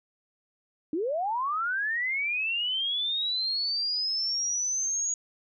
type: linear sweep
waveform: sine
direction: up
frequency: 289.3 to 6750 Hz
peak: -26 dBFS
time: 0.93-5.14 s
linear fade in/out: 2 ms
effects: none